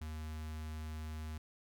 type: tone with notch filter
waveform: square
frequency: 77.8 Hz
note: D#2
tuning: in tune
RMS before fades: -43 dBFS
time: 0.01-1.38 s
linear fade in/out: 5 ms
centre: 480 Hz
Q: 1.2
effects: none